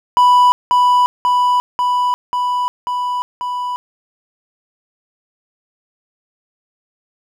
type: tone with echo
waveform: triangle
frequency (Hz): 987.8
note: B5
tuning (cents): 0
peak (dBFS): -5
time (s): 0.17-0.52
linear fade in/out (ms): 0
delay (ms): 540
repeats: 6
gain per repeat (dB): -2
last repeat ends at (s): 3.76
effects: none